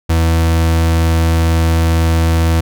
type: tone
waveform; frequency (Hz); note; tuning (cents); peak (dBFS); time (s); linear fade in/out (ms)
40% pulse; 82.1; E2; -6; -9; 0.09-2.61; 10
effects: none